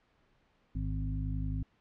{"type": "harmonic tone with a mistuned harmonic", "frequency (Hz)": 51.91, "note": "G#1", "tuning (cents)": 0, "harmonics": [1, 2, 3, 5], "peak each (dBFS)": [-34, -37, -39, -41], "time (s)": [0.75, 1.63], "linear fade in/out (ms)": 5, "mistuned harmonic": 1, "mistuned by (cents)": 51, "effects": ["pink hiss -70 dBFS RMS until 1.8 s", "low-pass 3000 Hz 12 dB/octave"]}